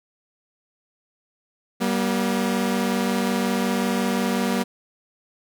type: tone pair together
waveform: sawtooth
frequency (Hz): 193.2 / 238.7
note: G3 / A#3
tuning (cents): -25 / +41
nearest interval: major third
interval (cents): 366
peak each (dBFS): -20 / -19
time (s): 1.8-4.64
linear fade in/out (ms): 20
effects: none